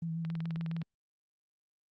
sine tone with vibrato, 164.3 Hz, E3, 5 cents flat, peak -33 dBFS, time 0.02-0.83 s, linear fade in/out 5 ms, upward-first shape sine, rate 7.2 Hz, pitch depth 27 cents each way
click train, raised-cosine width 0.3 ms, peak -30 dBFS, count 12, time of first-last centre 0.25-0.817 s, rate 19.4 Hz
effects Opus 32 kbps

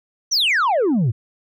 sine exponential sweep, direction down, 6210 to 101.2 Hz, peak -12 dBFS, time 0.31-1.12 s, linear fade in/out 20 ms, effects tanh soft clip ceiling -14 dBFS

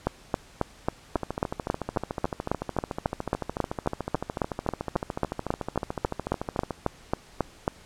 two click trains, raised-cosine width 1 ms, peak -9 / -15 dBFS, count 29 / 77, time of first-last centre 0.07-7.679 / 1.16-6.707 s, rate 3.68 / 13.7 Hz, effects pink hiss -52 dBFS RMS until 7.85 s + low-pass 9000 Hz 12 dB/octave

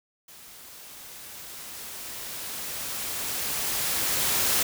white noise with level ramp, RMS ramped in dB -48 to -23 dBFS, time 0.28-4.63 s, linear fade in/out 5 ms, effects none

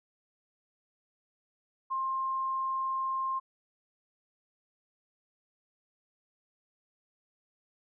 sine tone, 1059 Hz, C6, 21 cents sharp, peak -29 dBFS, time 1.9-3.4 s, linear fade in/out 20 ms, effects none

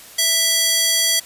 square tone with high-pass filter, 659.3 Hz, E5, in tune, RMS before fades -17 dBFS, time 0.18-1.2 s, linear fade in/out 10 ms, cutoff 3800 Hz, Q 0.87, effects white hiss -41 dBFS RMS until 1.25 s + resampled to 32000 Hz

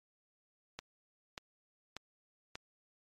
click train, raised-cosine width 0.2 ms, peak -24 dBFS, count 4, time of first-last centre 0.79-2.555 s, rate 1.7 Hz, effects MP3 64 kbps

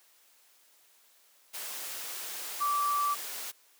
sine tone in noise, 1162 Hz, D6, 19 cents flat, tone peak -26 dBFS, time 2.6-3.15 s, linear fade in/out 20 ms, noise white, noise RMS -39 dBFS, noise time 1.53-3.52 s, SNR +10 dB, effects white hiss -63 dBFS RMS until 3.79 s + high-pass 400 Hz 12 dB/octave

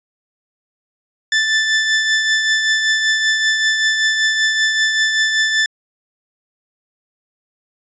sawtooth tone with tremolo, 1760 Hz, A6, in tune, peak -8 dBFS, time 1.32-5.66 s, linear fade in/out 2 ms, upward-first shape triangle, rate 5.2 Hz, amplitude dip 45%, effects resampled to 16000 Hz

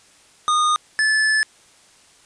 square tone pair in turn, 1228 / 1736.7 Hz, D#6 / A6, -23 / -23 cents, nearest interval tritone, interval 600 cents, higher second, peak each -16 dBFS, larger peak neither, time 0.48-0.76 / 0.99-1.43 s, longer second, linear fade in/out 0 ms, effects white hiss -52 dBFS RMS until 2.25 s + resampled to 22050 Hz

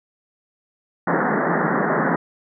pink band-pass noise, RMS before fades -20 dBFS, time 1.07-2.16 s, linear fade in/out 5 ms, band 150 to 1900 Hz, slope 96 dB/octave, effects none

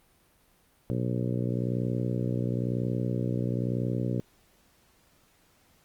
harmonic tone, 61 Hz, B1, 21 cents flat, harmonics 2 / 3 / 4 / 5 / 6 / 7 / 8 / 9, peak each -29 / -33 / -35 / -37 / -39 / -40 / -41 / -42 dBFS, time 0.9-4.2 s, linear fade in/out 0 ms, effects pink hiss -64 dBFS RMS until 5.84 s + Opus 32 kbps

